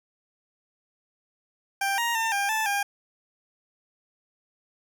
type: tone with pitch steps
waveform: 20% pulse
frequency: 789 / 939 / 901 / 800 / 876 / 805 Hz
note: G5 / A#5 / A5 / G5 / A5 / G5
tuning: +11 / +12 / +41 / +35 / -8 / +46 cents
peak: -19 dBFS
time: 1.81-2.83 s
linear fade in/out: 5 ms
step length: 170 ms
effects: 10-bit